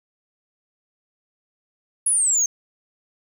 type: exponential sweep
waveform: sine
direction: down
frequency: 10548 to 6272 Hz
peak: -14 dBFS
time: 2.06-2.46 s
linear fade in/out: 5 ms
effects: tanh soft clip ceiling -15 dBFS + 8-bit